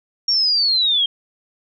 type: linear sweep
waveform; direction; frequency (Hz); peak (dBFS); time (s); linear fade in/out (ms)
sine; down; 5588 to 3178; -14; 0.28-1.06; 5
effects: none